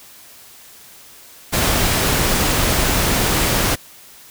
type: noise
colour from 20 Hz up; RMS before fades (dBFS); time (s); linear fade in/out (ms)
pink; -17; 1.52-3.76; 20
effects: white hiss -43 dBFS RMS until 4.3 s